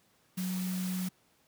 sine tone in noise, 184.2 Hz, F#3, 7 cents flat, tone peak -31 dBFS, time 0.37-1.09 s, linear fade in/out 10 ms, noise white, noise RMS -43 dBFS, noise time 0.37-1.09 s, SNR +9 dB, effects pink hiss -68 dBFS RMS until 1.47 s + high-pass 100 Hz 12 dB/octave

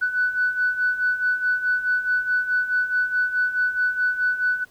sine beating tone pair, 1487 / 1491.7 Hz, F#6 / F#6, +8 / +14 cents, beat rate 4.7 Hz, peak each -25 / -20 dBFS, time 0.01-4.65 s, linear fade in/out 20 ms, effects tanh soft clip ceiling -12 dBFS + pink hiss -56 dBFS RMS until 4.7 s

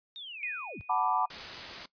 sine linear sweep, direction down, 3738 to 42.74 Hz, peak -40 dBFS, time 0.16-0.81 s, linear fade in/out 0 ms
sine tone with exponential decay, 2474 Hz, D#7, 10 cents flat, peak -30 dBFS, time 0.43-1.35 s, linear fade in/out 1 ms, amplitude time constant 200 ms
sine chord, B minor seventh, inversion second, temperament equal, 740 / 880 / 987.8 / 1174.7 Hz, F#5 / A5 / B5 / D6, 0 / 0 / 0 / 0 cents, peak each -31 dBFS, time 0.89-1.26 s, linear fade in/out 10 ms
white noise, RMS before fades -40 dBFS, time 1.3-1.86 s, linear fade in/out 5 ms
effects noise-tail reverb RT60 0.1 s tail -19 dB re dry + resampled to 11025 Hz

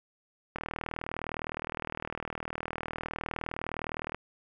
click train, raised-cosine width 0.5 ms, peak -19 dBFS, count 143, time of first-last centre 0.56-4.146 s, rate 39.6 Hz, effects none

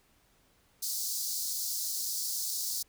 pink high-pass noise, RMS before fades -34 dBFS, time 0.82-2.83 s, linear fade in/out 10 ms, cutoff 4400 Hz, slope 48 dB/octave, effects pink hiss -67 dBFS RMS until 2.88 s

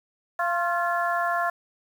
harmonic tone with a mistuned harmonic, 345.2 Hz, F4, 20 cents flat, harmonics 2 / 3 / 4 / 5, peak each -26 / -28 / -29 / -30 dBFS, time 0.39-1.5 s, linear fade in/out 5 ms, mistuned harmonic 3, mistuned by +45 cents, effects 8-bit

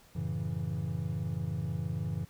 triangle chord, F# minor seventh, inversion none, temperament equal with one note detuned, 91.28 / 110 / 138.59 / 164.81 Hz, F#2 / A2 / C#3 / E3, -23 / 0 / 0 / 0 cents, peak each -36 / -36 / -35 / -34 dBFS, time 0.15-2.25 s, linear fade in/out 10 ms, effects pink hiss -60 dBFS RMS until 2.29 s

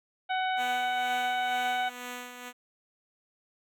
harmonic tone, 748 Hz, F#5, 19 cents sharp, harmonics 1 / 2 / 3 / 4 / 5, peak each -28 / -34 / -38 / -40 / -42 dBFS, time 0.29-1.9 s, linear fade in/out 20 ms
5% pulse tone with tremolo, 246.9 Hz, B3, in tune, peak -25 dBFS, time 0.56-2.53 s, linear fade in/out 50 ms, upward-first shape sine, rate 2.1 Hz, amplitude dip 55%
effects none

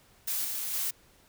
blue noise with level steps, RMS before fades -31 / -34 / -31 dBFS, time 0.27-0.91 s, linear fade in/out 10 ms, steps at 0.44 / 0.73 s, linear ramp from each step 10 ms, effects pink hiss -61 dBFS RMS until 1.28 s

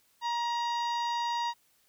harmonic tone with a mistuned harmonic, 946 Hz, A#5, 25 cents sharp, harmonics 1 / 2 / 3 / 4 / 5 / 6 / 7, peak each -29 / -41 / -45 / -41 / -44 / -53 / -53 dBFS, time 0.21-1.54 s, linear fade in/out 50 ms, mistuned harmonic 5, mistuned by +15 cents, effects white hiss -68 dBFS RMS until 1.88 s

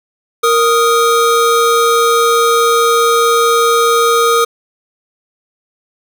square tone pair together, 466.2 / 1244.6 Hz, A#4 / D#6, 0 / 0 cents, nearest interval octave + perfect fourth, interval 1700 cents, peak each -12 dBFS, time 0.43-4.45 s, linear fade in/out 10 ms, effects none

